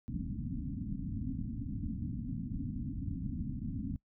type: low-pass noise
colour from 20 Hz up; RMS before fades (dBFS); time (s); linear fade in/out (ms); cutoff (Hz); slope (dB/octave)
white; -38; 0.08-3.96; 0; 280; 96
effects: noise-tail reverb RT60 0.1 s tail -21 dB re dry